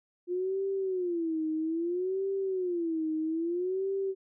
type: tone with vibrato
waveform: sine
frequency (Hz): 350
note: F4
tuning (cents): +4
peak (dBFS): -28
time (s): 0.27-4.15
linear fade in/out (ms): 50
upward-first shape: sine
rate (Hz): 0.61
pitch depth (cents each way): 190
effects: none